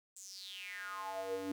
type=tone with high-pass filter sweep; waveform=square; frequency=96 Hz; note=G2; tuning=36 cents flat; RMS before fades=-43 dBFS; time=0.16-1.52 s; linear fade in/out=5 ms; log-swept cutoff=7800 to 300 Hz; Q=7.3; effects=none